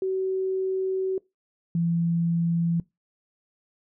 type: tone pair in turn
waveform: sine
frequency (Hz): 378.7 / 168.69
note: F#4 / E3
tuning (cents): +40 / +40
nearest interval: octave + major second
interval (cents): 1400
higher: first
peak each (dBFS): -23 / -21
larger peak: second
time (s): 0.02-1.18 / 1.75-2.8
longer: first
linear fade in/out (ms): 2
effects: noise-tail reverb RT60 0.2 s tail -22 dB re dry